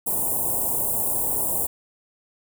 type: band-stop noise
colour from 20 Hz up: white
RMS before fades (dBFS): -24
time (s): 0.06-1.67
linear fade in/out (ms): 10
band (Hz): 960 to 8200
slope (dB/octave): 48
effects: none